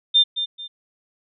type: tone with echo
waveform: sine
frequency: 3600 Hz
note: A7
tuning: 39 cents sharp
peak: -11 dBFS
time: 0.14-0.24 s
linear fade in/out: 20 ms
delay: 220 ms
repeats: 2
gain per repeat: -10 dB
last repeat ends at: 0.68 s
effects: none